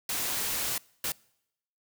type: noise bursts at uneven times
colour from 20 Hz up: white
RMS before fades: -31 dBFS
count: 2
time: 0.09-0.78 / 1.04-1.12 s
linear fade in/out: 2 ms
effects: noise-tail reverb RT60 0.8 s tail -25 dB re dry